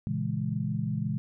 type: chord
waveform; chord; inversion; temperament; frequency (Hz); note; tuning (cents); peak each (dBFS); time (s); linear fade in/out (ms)
sine; A# half-diminished seventh; none; equal; 116.54 / 138.59 / 164.81 / 207.7; A#2 / C#3 / E3 / G#3; 0 / 0 / 0 / 0; -33; 0.07-1.18; 0
effects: none